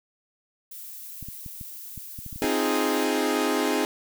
violet noise, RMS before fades -40 dBFS, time 0.71-3.05 s, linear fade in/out 5 ms
clicks, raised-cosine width 5 ms, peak -27 dBFS, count 10, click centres 1.227 / 1.286 / 1.462 / 1.612 / 1.977 / 2.189 / 2.263 / 2.328 / 2.36 / 2.443 s
sawtooth chord, F minor seventh, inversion second, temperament equal, 261.6 / 311.1 / 349.2 / 415.3 Hz, C4 / Eb4 / F4 / Ab4, 0 / 0 / 0 / 0 cents, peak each -24 / -23 / -28 / -23 dBFS, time 2.42-3.85 s, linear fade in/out 0 ms
effects none

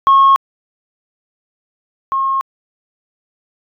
sine tone pair in turn, 1089 / 1078.4 Hz, C#6 / C#6, -31 / -48 cents, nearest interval unison, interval 17 cents, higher first, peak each -4 / -13 dBFS, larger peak first, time 0.07-0.36 / 2.12-2.41 s, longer neither, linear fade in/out 0 ms, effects tanh soft clip ceiling -3 dBFS

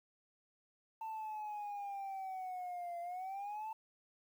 sine linear two-way sweep, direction down then up, 892 to 686 to 891 Hz, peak -38 dBFS, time 1.01-3.73 s, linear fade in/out 5 ms, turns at 3 s, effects tanh soft clip ceiling -39 dBFS + 11-bit

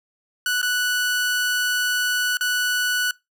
sawtooth tone with dropouts, 1480 Hz, F#6, in tune, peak -16 dBFS, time 0.46-3.11 s, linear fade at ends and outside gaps 2 ms, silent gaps 0.616-0.628 / 2.371-2.409 s, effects noise-tail reverb RT60 0.2 s tail -22 dB re dry

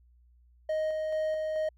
triangle tone with tremolo, 624 Hz, D#5, 5 cents sharp, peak -25 dBFS, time 0.69-1.69 s, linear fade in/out 5 ms, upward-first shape square, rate 2.3 Hz, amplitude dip 25%, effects added 60 Hz sine -58 dBFS peak until 1.77 s

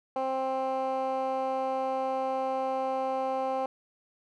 15% pulse tone with band-pass filter, 263.5 Hz, C4, 12 cents sharp, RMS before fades -30 dBFS, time 0.16-3.66 s, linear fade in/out 2 ms, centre 680 Hz, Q 2, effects none

